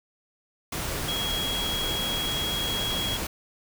sine tone in noise, 3300 Hz, G#7, 12 cents flat, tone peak -28 dBFS, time 1.08-3.17 s, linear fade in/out 5 ms, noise pink, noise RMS -31 dBFS, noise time 0.72-3.27 s, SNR 0 dB, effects none

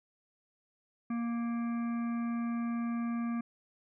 harmonic tone, 234.4 Hz, A#3, 10 cents sharp, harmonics 1 / 3 / 5 / 7 / 9 / 10, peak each -31 / -49 / -45 / -53 / -57 / -55 dBFS, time 1.1-3.41 s, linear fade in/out 5 ms, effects none

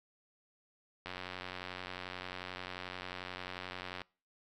click train, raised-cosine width 0.3 ms, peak -25 dBFS, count 271, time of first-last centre 1.06-4.017 s, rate 91.3 Hz, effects noise-tail reverb RT60 0.4 s tail -26 dB re dry

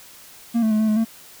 triangle tone with pitch steps, 232.9 / 219.6 / 214.5 / 218.6 / 213.8 / 225 Hz, A#3 / A3 / A3 / A3 / A3 / A3, -1 / -3 / -44 / -11 / -49 / +39 cents, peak -14 dBFS, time 0.54-1.05 s, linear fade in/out 20 ms, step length 85 ms, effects white hiss -45 dBFS RMS until 1.4 s

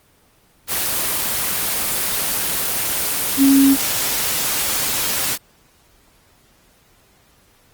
sine tone in noise, 273.4 Hz, C#4, 24 cents flat, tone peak -9 dBFS, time 3.37-3.77 s, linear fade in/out 50 ms, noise white, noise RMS -20 dBFS, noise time 0.67-5.38 s, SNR +8 dB, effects pink hiss -55 dBFS RMS until 7.73 s + Opus 24 kbps

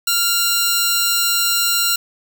10% pulse tone pair together, 1396.9 / 3998 Hz, F6 / B7, 0 / +20 cents, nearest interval octave + tritone, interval 1820 cents, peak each -10 dBFS, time 0.07-1.96 s, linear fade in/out 5 ms, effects none

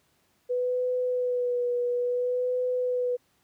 sine tone with vibrato, 493.9 Hz, B4, in tune, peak -24 dBFS, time 0.49-3.17 s, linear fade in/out 20 ms, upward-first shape sine, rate 0.58 Hz, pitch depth 26 cents each way, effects pink hiss -68 dBFS RMS until 3.43 s + high-pass 80 Hz 12 dB/octave

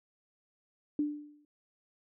sine tone with exponential decay, 295.6 Hz, D4, 11 cents sharp, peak -25 dBFS, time 0.99-1.45 s, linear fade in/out 2 ms, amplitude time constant 100 ms, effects none

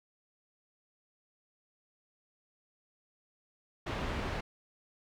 pink low-pass noise, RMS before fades -36 dBFS, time 3.86-4.41 s, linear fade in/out 10 ms, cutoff 2700 Hz, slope 12 dB/octave, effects none

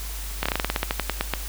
slowing click train, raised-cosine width 0.3 ms, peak -6 dBFS, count 15, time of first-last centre 0.43-1.337 s, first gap 26 ms, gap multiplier 1.13, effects added 50 Hz sine -31 dBFS peak until 1.48 s + white hiss -37 dBFS RMS until 1.48 s

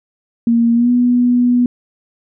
sine tone with pitch glide, 233.1 to 244.8 Hz, A#3 to B3, 0 to -15 cents, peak -9 dBFS, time 0.47-1.66 s, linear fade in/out 2 ms, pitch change +85 cents, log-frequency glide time 0.74-0.9 s, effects none

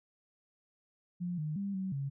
sine tone with pitch steps, 176.6 / 152.8 / 198.8 / 189.7 / 138.5 Hz, F3 / D#3 / G3 / F#3 / C#3, +20 / -31 / +25 / +43 / -1 cents, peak -33 dBFS, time 1.2-2.1 s, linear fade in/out 20 ms, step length 180 ms, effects none

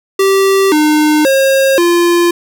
square tone with pitch steps, 389 / 303.9 / 539 / 345.8 Hz, G4 / D#4 / C#5 / F4, -13 / -41 / -49 / -17 cents, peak -8 dBFS, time 0.19-2.31 s, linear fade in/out 5 ms, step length 530 ms, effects none

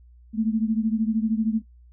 sine beating tone pair, 217.2 / 230.2 Hz, A3 / A#3, -22 / -22 cents, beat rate 13 Hz, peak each -22 / -25 dBFS, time 0.33-1.62 s, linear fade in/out 50 ms, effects noise-tail reverb RT60 0.1 s tail -17 dB re dry + added 60 Hz sine -48 dBFS peak until 1.92 s

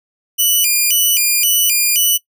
5% pulse tone with vibrato, 2676 Hz, E7, 25 cents sharp, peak -3 dBFS, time 0.38-2.18 s, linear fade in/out 20 ms, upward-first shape square, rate 1.9 Hz, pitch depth 180 cents each way, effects noise-tail reverb RT60 0.1 s tail -21 dB re dry

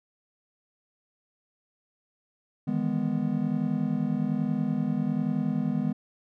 triangle chord, E major seventh, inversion third, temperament just, 154.51 / 164.81 / 206 / 247.2 Hz, D#3 / E3 / G#3 / B3, -12 / 0 / -14 / +2 cents, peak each -30 / -31 / -27 / -27 dBFS, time 2.67-5.93 s, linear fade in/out 10 ms, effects none

